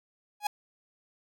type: tone with exponential growth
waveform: 45% pulse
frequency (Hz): 832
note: G#5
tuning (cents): +3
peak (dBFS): -23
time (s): 0.4-0.47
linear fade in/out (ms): 5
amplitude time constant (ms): 15
effects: none